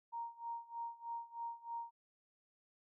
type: tone with tremolo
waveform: sine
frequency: 932.3 Hz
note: A#5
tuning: in tune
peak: -39 dBFS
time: 0.12-1.91 s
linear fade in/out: 20 ms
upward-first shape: sine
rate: 3.2 Hz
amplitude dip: 90%
effects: none